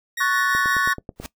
sawtooth tone with tremolo, 1884 Hz, A#6, 18 cents sharp, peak -22 dBFS, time 0.17-0.93 s, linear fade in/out 5 ms, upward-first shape triangle, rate 5.8 Hz, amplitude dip 50%
triangle chord, F# minor, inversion second, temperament equal, 1108.7 / 1480 / 1760 Hz, C#6 / F#6 / A6, 0 / 0 / 0 cents, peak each -21 dBFS, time 0.2-0.94 s, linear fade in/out 10 ms
click train, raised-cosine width 2 ms, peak -19 dBFS, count 7, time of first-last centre 0.55-1.2 s, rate 9.23 Hz
pink noise with exponential growth, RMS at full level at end -29 dBFS, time 1.16-1.26 s, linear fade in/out 0 ms, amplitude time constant 20 ms
effects noise-tail reverb RT60 0.1 s tail -19 dB re dry

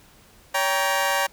20% pulse chord, G diminished, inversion second, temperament just, 564.5 / 784 / 940.8 Hz, Db5 / G5 / Bb5, +31 / 0 / +16 cents, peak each -20 dBFS, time 0.54-1.27 s, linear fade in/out 10 ms, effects pink hiss -53 dBFS RMS until 1.32 s

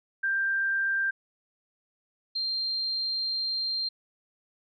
sine tone pair in turn, 1582 / 4177 Hz, G6 / C8, +15 / -4 cents, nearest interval octave + perfect fourth, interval 1681 cents, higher second, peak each -24 / -27 dBFS, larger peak first, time 0.23-1.11 / 2.35-3.89 s, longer second, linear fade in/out 10 ms, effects none

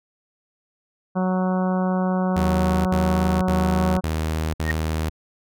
harmonic tone, 185 Hz, F#3, in tune, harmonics 1 / 2 / 3 / 4 / 5 / 6 / 7 / 8, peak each -20 / -31 / -28 / -30 / -33 / -34 / -38 / -39 dBFS, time 1.15-4.01 s, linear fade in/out 20 ms
sawtooth tone bursts, 79 Hz, D#2, 27 cents sharp, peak -18 dBFS, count 5, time 2.36-5.096 s, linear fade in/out 5 ms, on 500 ms, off 59 ms
sine tone with exponential growth, 1856 Hz, A#6, 8 cents flat, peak -17 dBFS, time 4.6-4.71 s, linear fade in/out 0 ms, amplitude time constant 22 ms
effects none

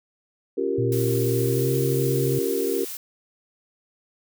sine chord, G half-diminished seventh, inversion second, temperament equal, 277.2 / 349.2 / 392 / 466.2 Hz, Db4 / F4 / G4 / Bb4, 0 / 0 / 0 / 0 cents, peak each -30 / -29 / -25 / -27 dBFS, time 0.57-2.85 s, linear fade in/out 10 ms
sine tone with pitch glide, 120 to 133.15 Hz, B2 to C3, -49 to +31 cents, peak -23 dBFS, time 0.78-2.39 s, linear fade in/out 5 ms, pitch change +180 cents, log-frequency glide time 1.38-1.76 s
blue noise, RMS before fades -34 dBFS, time 0.92-2.97 s, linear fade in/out 2 ms
effects none

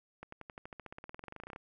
accelerating click train, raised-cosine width 0.5 ms, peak -30 dBFS, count 25, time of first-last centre 0.23-1.561 s, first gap 94 ms, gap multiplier 0.95, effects none

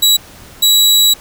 sawtooth tone pair in turn, 3900 / 3900 Hz, B7 / B7, -23 / -23 cents, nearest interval unison, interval 0 cents, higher neither, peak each -4 dBFS, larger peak neither, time 0.02-0.17 / 0.62-1.14 s, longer second, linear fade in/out 10 ms, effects pink hiss -38 dBFS RMS until 1.2 s

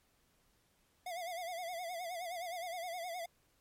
square tone with vibrato, 698.5 Hz, F5, in tune, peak -40 dBFS, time 1.06-3.26 s, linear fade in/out 5 ms, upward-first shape sine, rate 9.6 Hz, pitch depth 99 cents each way, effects pink hiss -73 dBFS RMS until 3.6 s + MP3 64 kbps

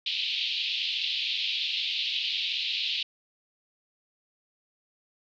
white band-pass noise, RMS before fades -30 dBFS, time 0.06-3.03 s, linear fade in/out 5 ms, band 2600 to 4100 Hz, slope 48 dB/octave, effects none

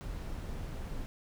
brown noise, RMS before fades -39 dBFS, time 0.01-1.06 s, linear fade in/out 0 ms, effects none

